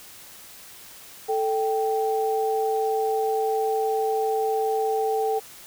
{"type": "tone pair together", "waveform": "sine", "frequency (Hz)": [440, 781.1], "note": ["A4", "G5"], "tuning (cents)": [0, -6], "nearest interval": "minor seventh", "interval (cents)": 994, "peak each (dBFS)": [-23, -25], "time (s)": [1.28, 5.4], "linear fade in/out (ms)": 20, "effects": ["white hiss -45 dBFS RMS until 5.66 s"]}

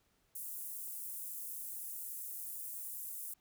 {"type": "high-pass noise", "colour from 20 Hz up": "pink", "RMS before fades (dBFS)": -44, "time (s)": [0.35, 3.34], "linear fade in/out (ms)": 5, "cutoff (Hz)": 10000, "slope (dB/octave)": 24, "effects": ["pink hiss -75 dBFS RMS until 3.4 s"]}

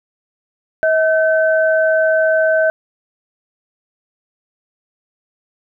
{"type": "tone pair together", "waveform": "sine", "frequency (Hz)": [638.6, 1533], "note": ["D#5", "G6"], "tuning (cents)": [45, -39], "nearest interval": "octave + minor third", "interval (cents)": 1516, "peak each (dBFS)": [-12, -17], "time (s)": [0.83, 2.7], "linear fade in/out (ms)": 0, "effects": []}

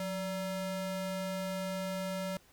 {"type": "ring-modulated tone", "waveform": "square", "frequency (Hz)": 380, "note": "F#4", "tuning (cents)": 46, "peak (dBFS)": -32, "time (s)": [0, 2.37], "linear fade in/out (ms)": 2, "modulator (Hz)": 199, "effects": ["pink hiss -63 dBFS RMS until 2.52 s"]}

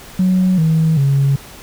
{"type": "tone with pitch steps", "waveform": "sine", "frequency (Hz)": [185, 160.12, 138.59], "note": ["F#3", "D#3", "C#3"], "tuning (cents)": [0, 50, 0], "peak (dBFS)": -9, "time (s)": [0.19, 1.36], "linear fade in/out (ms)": 5, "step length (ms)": 390, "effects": ["tanh soft clip ceiling -7 dBFS", "pink hiss -37 dBFS RMS until 1.62 s"]}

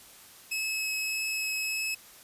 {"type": "tone with vibrato", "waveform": "sawtooth", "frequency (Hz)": 2578, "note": "E7", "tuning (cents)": -39, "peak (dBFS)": -26, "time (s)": [0.51, 1.95], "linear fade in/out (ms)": 10, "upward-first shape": "triangle", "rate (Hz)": 1.7, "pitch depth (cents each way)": 8, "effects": ["white hiss -52 dBFS RMS until 2.23 s", "resampled to 32000 Hz"]}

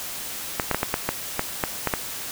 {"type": "clicks", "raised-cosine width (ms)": 0.5, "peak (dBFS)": -6, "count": 10, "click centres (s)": [0.598, 0.713, 0.746, 0.831, 0.941, 1.09, 1.394, 1.638, 1.873, 1.938], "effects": ["white hiss -33 dBFS RMS until 2.31 s"]}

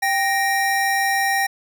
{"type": "tone pair together", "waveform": "square", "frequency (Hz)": [784, 1864.7], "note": ["G5", "A#6"], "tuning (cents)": [0, 0], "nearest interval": "octave + minor third", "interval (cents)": 1500, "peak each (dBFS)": -21, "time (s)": [0.02, 1.47], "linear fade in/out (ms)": 10, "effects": []}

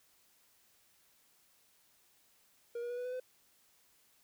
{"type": "tone with pitch steps", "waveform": "triangle", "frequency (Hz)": [472.7, 479.6, 486.6, 493.6, 500.8, 508.1], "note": ["A#4", "A#4", "B4", "B4", "B4", "B4"], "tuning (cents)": [24, 49, -26, -1, 24, 49], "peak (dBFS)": -35, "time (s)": [2.75, 3.2], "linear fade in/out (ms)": 5, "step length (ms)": 75, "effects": ["white hiss -69 dBFS RMS until 4.23 s"]}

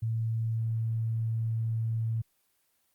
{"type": "tone", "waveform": "sine", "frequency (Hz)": 113, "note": "A2", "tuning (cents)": 47, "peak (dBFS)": -27, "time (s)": [0.02, 2.22], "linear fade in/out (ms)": 10, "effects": ["white hiss -72 dBFS RMS until 2.94 s", "Opus 24 kbps"]}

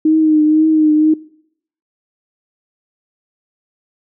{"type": "tone with vibrato", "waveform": "sine", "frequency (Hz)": 310.3, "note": "D#4", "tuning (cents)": -5, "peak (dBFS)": -8, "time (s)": [0.05, 1.14], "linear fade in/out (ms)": 5, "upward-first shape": "triangle", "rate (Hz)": 2, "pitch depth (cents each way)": 39, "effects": ["noise-tail reverb RT60 0.7 s tail -21 dB re dry"]}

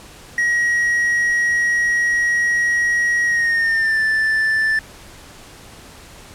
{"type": "tone with pitch glide", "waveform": "triangle", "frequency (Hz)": [1900, 1762.6], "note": ["A#6", "A6"], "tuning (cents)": [33, 3], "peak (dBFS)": -13, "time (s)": [0.38, 4.79], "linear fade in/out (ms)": 2, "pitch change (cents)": -130, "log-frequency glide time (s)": [3.25, 4.02], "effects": ["pink hiss -41 dBFS RMS until 6.34 s", "low-pass 11000 Hz 12 dB/octave"]}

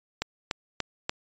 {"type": "click train", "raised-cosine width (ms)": 0.2, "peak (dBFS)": -10, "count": 4, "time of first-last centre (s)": [0.22, 1.095], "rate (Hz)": 3.43, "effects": ["resampled to 16000 Hz"]}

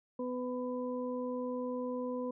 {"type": "harmonic tone", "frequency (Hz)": 250, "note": "B3", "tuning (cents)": 21, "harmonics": [1, 2, 4], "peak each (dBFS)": [-37, -37, -45], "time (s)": [0.19, 2.31], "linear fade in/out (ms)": 5, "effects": []}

